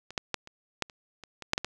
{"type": "clicks", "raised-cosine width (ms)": 0.2, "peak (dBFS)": [-25, -11, -11, -28, -10, -30, -27, -23, -6, -10, -15], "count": 11, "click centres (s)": [0.106, 0.178, 0.343, 0.474, 0.823, 0.898, 1.237, 1.423, 1.534, 1.579, 1.646], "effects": []}